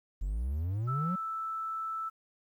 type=exponential sweep; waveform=triangle; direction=up; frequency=43.65 to 190.8 Hz; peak=-28 dBFS; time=0.21-1.16 s; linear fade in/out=10 ms
type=tone; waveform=sine; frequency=1318.5 Hz; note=E6; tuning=in tune; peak=-33 dBFS; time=0.87-2.1 s; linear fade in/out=20 ms
effects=11-bit